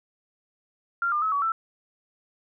sine tone with pitch steps, 1386 / 1201 / 1289 / 1134 / 1330 Hz, F6 / D6 / E6 / C#6 / E6, -14 / +38 / -39 / +39 / +15 cents, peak -22 dBFS, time 1.02-1.52 s, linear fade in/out 2 ms, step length 100 ms, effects none

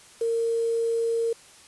sine tone with quantisation, 460 Hz, A#4, 23 cents flat, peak -22 dBFS, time 0.21-1.33 s, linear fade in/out 5 ms, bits 7, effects white hiss -51 dBFS RMS until 1.67 s + resampled to 24000 Hz

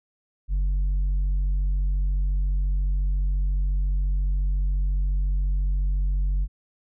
triangle tone with tanh clipping, 47.13 Hz, F#1, 33 cents sharp, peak -21 dBFS, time 0.48-6.48 s, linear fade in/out 50 ms, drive 8 dB, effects none

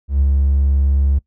triangle tone with ADSR envelope, 69.3 Hz, C#2, in tune, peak -7 dBFS, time 0.08-1.19 s, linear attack 130 ms, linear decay 27 ms, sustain -2 dB, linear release 12 ms, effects noise-tail reverb RT60 0.1 s tail -22 dB re dry + tanh soft clip ceiling -6 dBFS

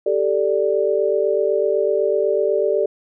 sine chord, G suspended second, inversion none, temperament equal, 392 / 440 / 587.3 Hz, G4 / A4 / D5, 0 / 0 / 0 cents, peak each -20 dBFS, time 0.06-2.86 s, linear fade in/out 5 ms, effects none

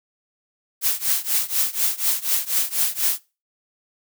blue noise with tremolo, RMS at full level -18 dBFS, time 0.81-3.2 s, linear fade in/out 50 ms, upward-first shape triangle, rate 4.1 Hz, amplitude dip 95%, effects noise-tail reverb RT60 0.3 s tail -22 dB re dry

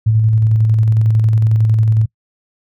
sine tone with tremolo, 110.2 Hz, A2, 3 cents sharp, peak -8 dBFS, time 0.06-2.06 s, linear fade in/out 10 ms, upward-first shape square, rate 11 Hz, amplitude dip 25%, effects noise-tail reverb RT60 0.1 s tail -25 dB re dry

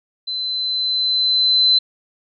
sine tone with level ramp, 4050 Hz, B7, 43 cents sharp, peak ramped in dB -22 to -10 dBFS, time 0.27-1.79 s, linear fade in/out 10 ms, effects none

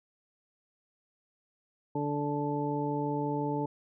harmonic tone, 145.7 Hz, D3, 13 cents flat, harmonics 1 / 2 / 3 / 4 / 6, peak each -35 / -33 / -35 / -41 / -35 dBFS, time 1.95-3.66 s, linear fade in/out 5 ms, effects none

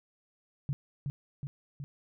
sine tone with echo, 140.5 Hz, C#3, 24 cents sharp, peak -28 dBFS, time 0.69-0.73 s, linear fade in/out 0 ms, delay 370 ms, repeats 3, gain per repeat -3 dB, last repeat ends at 1.84 s, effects none

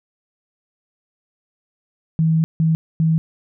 sine tone bursts at uneven times, 161 Hz, E3, 41 cents flat, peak -13 dBFS, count 3, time 2.19-2.44 / 2.6-2.75 / 3-3.18 s, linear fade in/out 0 ms, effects none

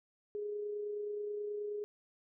sine tone with amplitude modulation, 415.3 Hz, G#4, in tune, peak -35 dBFS, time 0.35-1.84 s, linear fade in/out 0 ms, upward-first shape sine, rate 29.4 Hz, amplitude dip 30%, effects none

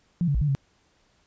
sine tone with pitch steps, 173.4 / 142 / 56.8 / 147.7 / 137.1 Hz, F3 / C#3 / A#1 / D3 / C#3, -12 / +42 / -44 / +10 / -19 cents, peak -20 dBFS, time 0.21-0.55 s, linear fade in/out 0 ms, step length 68 ms, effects pink hiss -65 dBFS RMS until 1.26 s + resampled to 16000 Hz

